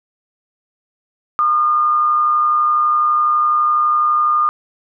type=tone with amplitude modulation; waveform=sine; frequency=1215 Hz; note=D#6; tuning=42 cents flat; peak=-10 dBFS; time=1.39-4.49 s; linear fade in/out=0 ms; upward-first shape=sine; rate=132 Hz; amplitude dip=35%; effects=none